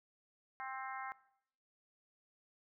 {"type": "harmonic tone", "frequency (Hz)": 263.7, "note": "C4", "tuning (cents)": 14, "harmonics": [3, 4, 5, 6, 7, 8], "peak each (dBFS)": [-45, -47, -49, -51, -52, -53], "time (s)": [0.6, 1.12], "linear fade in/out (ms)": 0, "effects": ["noise-tail reverb RT60 0.7 s tail -19 dB re dry"]}